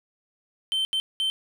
triangle tone bursts at uneven times, 3100 Hz, G7, 20 cents flat, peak -21 dBFS, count 3, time 0.72-0.85 / 0.93-1 / 1.2-1.3 s, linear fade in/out 0 ms, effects none

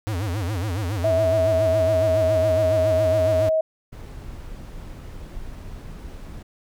square tone with vibrato, 96.6 Hz, G2, 25 cents flat, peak -24 dBFS, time 0.07-3.49 s, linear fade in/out 0 ms, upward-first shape sine, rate 7.2 Hz, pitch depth 240 cents each way
sine tone with pitch glide, 650 to 635.5 Hz, E5 to D#5, -24 to +36 cents, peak -17 dBFS, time 1.04-3.61 s, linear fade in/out 5 ms, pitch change -40 cents, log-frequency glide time 1.14-2.56 s
brown noise, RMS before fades -36 dBFS, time 3.92-6.43 s, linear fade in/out 10 ms
effects none

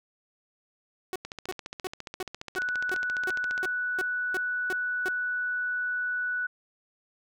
sawtooth tone bursts, 371.8 Hz, F#4, 8 cents sharp, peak -27 dBFS, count 12, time 1.13-5.084 s, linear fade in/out 0 ms, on 27 ms, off 330 ms
click train, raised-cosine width 0.2 ms, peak -20 dBFS, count 36, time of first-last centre 1.25-3.647 s, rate 14.6 Hz
sine tone, 1480 Hz, F#6, in tune, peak -27 dBFS, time 2.56-6.47 s, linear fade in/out 10 ms
effects none

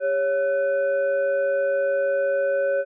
sine tone with frequency modulation, 554.4 Hz, C#5, in tune, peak -19 dBFS, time 0-2.85 s, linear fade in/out 50 ms, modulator 955 Hz, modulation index 0.5, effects none

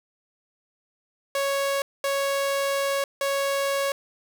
sawtooth tone bursts at uneven times, 554.4 Hz, C#5, in tune, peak -19 dBFS, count 3, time 1.35-1.82 / 2.04-3.04 / 3.21-3.92 s, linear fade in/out 2 ms, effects none

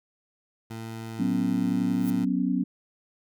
20% pulse tone, 112.7 Hz, A2, 42 cents sharp, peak -30 dBFS, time 0.7-2.25 s, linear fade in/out 10 ms
sine chord, F# suspended fourth, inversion none, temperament equal, 185 / 246.9 / 277.2 Hz, F#3 / B3 / C#4, 0 / 0 / 0 cents, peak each -27 dBFS, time 1.19-2.64 s, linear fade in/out 10 ms
violet noise with exponential growth, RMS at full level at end -36 dBFS, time 1.93-2.1 s, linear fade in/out 1 ms, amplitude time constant 35 ms
effects none

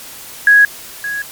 sine tone with echo, 1661.2 Hz, G#6, in tune, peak -4 dBFS, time 0.47-0.65 s, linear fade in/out 2 ms, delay 570 ms, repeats 1, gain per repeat -14 dB, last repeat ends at 1.22 s, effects white hiss -33 dBFS RMS until 1.31 s + MP3 96 kbps

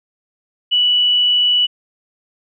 sine tone, 2953 Hz, F#7, 4 cents flat, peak -11 dBFS, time 0.71-1.67 s, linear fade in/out 20 ms, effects none

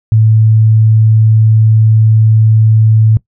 sine tone, 110 Hz, A2, in tune, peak -4 dBFS, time 0.12-3.17 s, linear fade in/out 0 ms, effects noise-tail reverb RT60 0.1 s tail -20 dB re dry

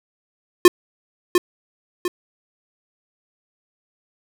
square tone with echo, 356.5 Hz, F4, 36 cents sharp, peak -4 dBFS, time 0.65-0.68 s, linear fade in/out 2 ms, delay 700 ms, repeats 2, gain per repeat -8 dB, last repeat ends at 2.08 s, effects none

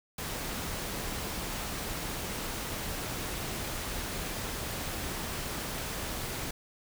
pink noise, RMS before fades -36 dBFS, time 0.18-6.51 s, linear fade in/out 5 ms, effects none

